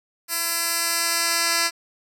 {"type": "tone with band-pass filter sweep", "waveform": "10% pulse", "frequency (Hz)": 336.9, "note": "E4", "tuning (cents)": 38, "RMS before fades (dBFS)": -23, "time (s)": [0.28, 1.71], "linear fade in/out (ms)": 50, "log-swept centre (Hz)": [12000, 5800], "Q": 0.77, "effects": []}